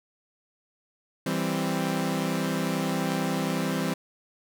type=chord; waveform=sawtooth; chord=C major; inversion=first; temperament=equal; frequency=164.81 / 196 / 261.6 Hz; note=E3 / G3 / C4; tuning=0 / 0 / 0 cents; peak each=-26 dBFS; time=1.26-3.94 s; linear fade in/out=5 ms; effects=none